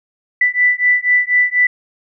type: beating tone pair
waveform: sine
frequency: 1979 / 1983.1 Hz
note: B6 / B6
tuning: +3 / +7 cents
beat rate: 4.1 Hz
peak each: -14 dBFS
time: 0.41-1.67 s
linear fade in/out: 5 ms
effects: none